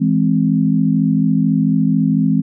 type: chord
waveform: sine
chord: E augmented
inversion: none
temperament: equal with one note detuned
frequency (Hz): 163.49 / 207.7 / 261.6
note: E3 / G#3 / B#3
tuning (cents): -14 / 0 / 0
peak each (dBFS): -16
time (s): 0-2.42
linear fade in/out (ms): 20
effects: none